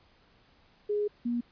sine tone pair in turn, 415.3 / 238.9 Hz, G#4 / A#3, 0 / +43 cents, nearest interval minor seventh, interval 957 cents, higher first, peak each -26 / -27 dBFS, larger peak first, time 0.89-1.08 / 1.25-1.41 s, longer first, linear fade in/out 10 ms, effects pink hiss -63 dBFS RMS until 1.51 s + resampled to 11025 Hz

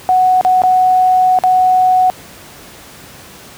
sine tone with dropouts, 740 Hz, F#5, in tune, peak -7 dBFS, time 0.09-2.1 s, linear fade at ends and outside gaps 0 ms, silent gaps 0.411-0.449 / 0.619-0.636 / 1.388-1.437 s, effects pink hiss -36 dBFS RMS until 3.57 s + high-pass 80 Hz 12 dB/octave

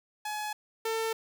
sawtooth tone pair in turn, 846 / 448.2 Hz, G#5 / A4, +32 / +32 cents, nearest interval major seventh, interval 1100 cents, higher first, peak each -29 / -25 dBFS, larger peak second, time 0.25-0.53 / 0.85-1.13 s, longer neither, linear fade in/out 5 ms, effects none

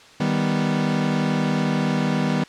40% pulse chord, Eb augmented, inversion none, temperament equal, 155.56 / 196 / 246.9 Hz, Eb3 / G3 / B3, 0 / 0 / 0 cents, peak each -23 dBFS, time 0.2-2.44 s, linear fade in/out 5 ms, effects white hiss -47 dBFS RMS until 2.48 s + low-pass 5000 Hz 12 dB/octave

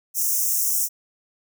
white high-pass noise, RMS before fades -22 dBFS, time 0.14-0.89 s, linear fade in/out 50 ms, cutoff 5500 Hz, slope 96 dB/octave, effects none

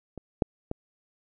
clicks, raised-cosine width 2 ms, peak -25 / -8 / -17 dBFS, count 3, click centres 0.177 / 0.422 / 0.714 s, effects none

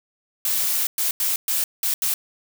blue noise bursts at uneven times, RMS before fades -22 dBFS, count 6, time 0.45-0.87 / 0.98-1.11 / 1.2-1.36 / 1.48-1.64 / 1.83-1.94 / 2.02-2.14 s, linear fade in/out 2 ms, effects none

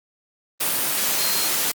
sine tone in noise, 4186 Hz, C8, in tune, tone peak -28 dBFS, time 1.18-1.49 s, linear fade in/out 10 ms, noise white, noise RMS -22 dBFS, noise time 0.6-1.72 s, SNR -9 dB, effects high-pass 150 Hz 12 dB/octave + Opus 32 kbps

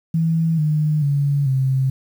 sine tone with pitch steps, 163.3 / 152.36 / 142.16 / 132.64 Hz, E3 / D#3 / C#3 / C3, -16 / -36 / +44 / +24 cents, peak -15 dBFS, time 0.14-1.9 s, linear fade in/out 5 ms, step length 440 ms, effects 8-bit

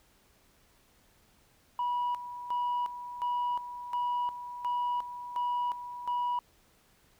sine tone with tremolo, 975 Hz, B5, 23 cents flat, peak -26 dBFS, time 1.79-6.39 s, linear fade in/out 2 ms, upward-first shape square, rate 1.4 Hz, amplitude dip 75%, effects tanh soft clip ceiling -26 dBFS + pink hiss -65 dBFS RMS until 7.19 s

